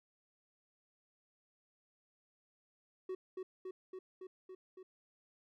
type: tone with echo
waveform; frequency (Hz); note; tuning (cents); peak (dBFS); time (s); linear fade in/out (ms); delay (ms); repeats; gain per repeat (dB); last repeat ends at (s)
triangle; 373.3; F#4; +15; -36; 3.09-3.15; 5; 280; 6; -2; 4.83
effects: none